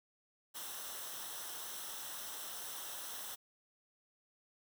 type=noise with comb filter; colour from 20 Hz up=white; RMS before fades=-45 dBFS; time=0.54-3.36 s; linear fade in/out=20 ms; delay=0.43 ms; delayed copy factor=-0.65; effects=none